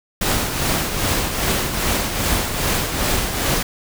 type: noise with tremolo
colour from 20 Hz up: pink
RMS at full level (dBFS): -18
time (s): 0.21-3.63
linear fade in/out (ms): 5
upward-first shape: triangle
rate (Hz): 2.5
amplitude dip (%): 55
effects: none